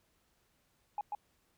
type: tone with echo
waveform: sine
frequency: 830 Hz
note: G#5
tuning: 1 cent flat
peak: -32 dBFS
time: 0.98-1.01 s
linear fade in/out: 2 ms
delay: 140 ms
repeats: 1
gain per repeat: -2 dB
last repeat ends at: 1.15 s
effects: tanh soft clip ceiling -28 dBFS + pink hiss -74 dBFS RMS until 1.57 s